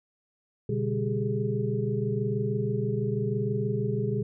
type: tone cluster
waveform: sine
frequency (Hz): 122.3 / 143.2 / 199.6 / 393 / 419.2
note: B2 / D3 / G3 / G4 / G#4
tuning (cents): -16 / -43 / +32 / +4 / +16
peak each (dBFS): -29 / -34 / -32 / -35 / -31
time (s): 0.69-4.23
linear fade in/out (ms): 5
effects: none